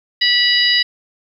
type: harmonic tone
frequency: 977 Hz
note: B5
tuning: 19 cents flat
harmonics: 2 / 3 / 4 / 5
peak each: -17 / -17 / -17 / -17 dBFS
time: 0.21-0.83 s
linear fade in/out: 10 ms
effects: 8-bit